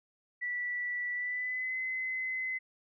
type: tone with pitch glide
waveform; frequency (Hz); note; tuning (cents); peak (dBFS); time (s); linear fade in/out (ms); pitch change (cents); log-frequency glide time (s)
sine; 1960 to 2040; B6 to C7; -14 to -44; -32; 0.41-2.59; 20; +70; 1.13-1.77
effects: none